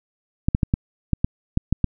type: clicks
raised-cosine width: 5 ms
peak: -5 dBFS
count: 9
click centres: 0.485 / 0.549 / 0.632 / 0.739 / 1.133 / 1.245 / 1.574 / 1.726 / 1.843 s
effects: none